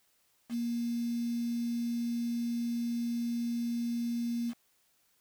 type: tone with quantisation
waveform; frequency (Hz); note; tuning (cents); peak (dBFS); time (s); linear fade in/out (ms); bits
sine; 235.9; A#3; +21; -30; 0.49-4.54; 50; 8
effects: white hiss -71 dBFS RMS until 5.2 s